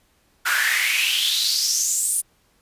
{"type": "noise with high-pass filter sweep", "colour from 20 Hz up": "pink", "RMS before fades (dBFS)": -21, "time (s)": [0.45, 2.22], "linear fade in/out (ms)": 20, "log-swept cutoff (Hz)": [1400, 9700], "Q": 5.6, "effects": ["pink hiss -62 dBFS RMS until 2.61 s", "resampled to 32000 Hz"]}